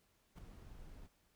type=noise with ADSR envelope; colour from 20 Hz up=brown; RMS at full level=-45 dBFS; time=0.35-1.08 s; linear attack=33 ms; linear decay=6 ms; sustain=-9 dB; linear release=26 ms; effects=pink hiss -75 dBFS RMS until 1.35 s